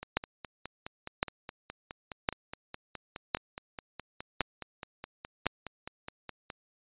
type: two click trains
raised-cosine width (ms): 0.3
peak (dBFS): -23 / -9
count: 32 / 6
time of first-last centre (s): 0.03-6.502 / 0.17-5.467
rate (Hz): 4.79 / 0.944
effects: resampled to 8000 Hz